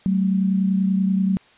sine tone pair together, 189.79 / 220.2 Hz, F#3 / A3, +44 / +2 cents, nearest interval minor third, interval 258 cents, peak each -17 / -25 dBFS, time 0.06-1.37 s, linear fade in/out 0 ms, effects white hiss -53 dBFS RMS until 1.57 s + resampled to 8000 Hz

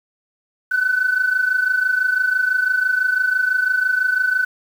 sine tone pair together, 1486 / 1512 Hz, F#6 / F#6, +7 / +37 cents, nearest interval unison, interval 30 cents, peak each -20 / -16 dBFS, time 0.71-4.45 s, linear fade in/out 10 ms, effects tanh soft clip ceiling -9 dBFS + 7-bit

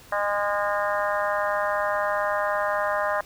harmonic tone with a mistuned harmonic, 204.2 Hz, G#3, 29 cents flat, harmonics 3 / 4 / 5 / 6 / 7 / 8 / 9, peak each -26 / -31 / -29 / -31 / -34 / -32 / -34 dBFS, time 0.12-3.21 s, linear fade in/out 5 ms, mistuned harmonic 5, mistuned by +17 cents, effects pink hiss -49 dBFS RMS until 3.25 s

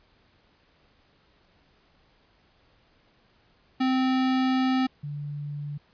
square / sine tone pair in turn, 259.6 / 145.7 Hz, C4 / D3, -13 / -13 cents, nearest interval minor seventh, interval 1000 cents, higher first, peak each -22 / -31 dBFS, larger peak first, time 3.8-4.87 / 5.03-5.78 s, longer first, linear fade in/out 10 ms, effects pink hiss -63 dBFS RMS until 5.93 s + resampled to 11025 Hz

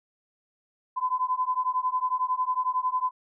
sine beating tone pair, 1009 / 1020 Hz, B5 / C6, +37 / -44 cents, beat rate 11 Hz, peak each -27 dBFS, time 0.96-3.11 s, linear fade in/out 20 ms, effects none

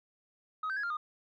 sine tone with pitch steps, 1264 / 1550 / 1665 / 1396 / 1222 Hz, D#6 / G6 / G#6 / F6 / D#6, +27 / -20 / +4 / -1 / -32 cents, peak -30 dBFS, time 0.63-0.97 s, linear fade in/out 5 ms, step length 68 ms, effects tanh soft clip ceiling -30 dBFS

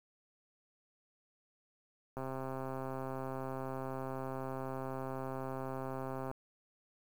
click train, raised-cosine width 1 ms, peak -27 dBFS, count 548, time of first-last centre 2.17-6.314 s, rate 132 Hz, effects 9-bit

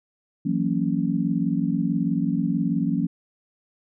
sine chord, F# dominant seventh, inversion third, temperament just, 166.5 / 185 / 231.2 / 277.5 Hz, E3 / F#3 / A#3 / C#4, +18 / 0 / -14 / +2 cents, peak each -26 dBFS, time 0.45-3.07 s, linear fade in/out 10 ms, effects none

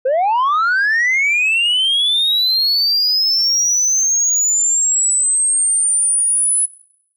sine linear sweep, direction up, 493.9 to 10170 Hz, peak -10 dBFS, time 0.05-6.66 s, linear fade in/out 10 ms, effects noise-tail reverb RT60 0.8 s tail -23 dB re dry + tanh soft clip ceiling -11 dBFS

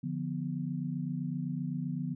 sine chord, B diminished, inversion first, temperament equal, 146.83 / 174.61 / 246.9 Hz, D3 / F3 / B3, 0 / 0 / 0 cents, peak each -36 / -36 / -37 dBFS, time 0.03-2.15 s, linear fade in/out 10 ms, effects none

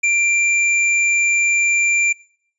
square tone, 2366 Hz, D7, 12 cents sharp, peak -14 dBFS, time 0.03-2.13 s, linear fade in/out 10 ms, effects noise-tail reverb RT60 0.7 s tail -26 dB re dry + resampled to 22050 Hz

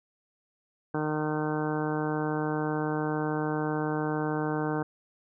harmonic tone, 153 Hz, D#3, 29 cents flat, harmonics 1 / 2 / 3 / 4 / 5 / 6 / 7 / 8 / 9 / 10, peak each -33 / -31 / -33 / -40 / -37 / -39 / -42 / -43 / -44 / -40 dBFS, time 0.94-4.83 s, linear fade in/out 5 ms, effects none

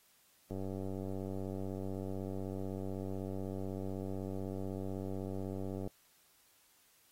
click train, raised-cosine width 2 ms, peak -28 dBFS, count 516, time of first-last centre 0.51-5.875 s, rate 96 Hz, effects white hiss -68 dBFS RMS until 7.11 s + AAC 48 kbps

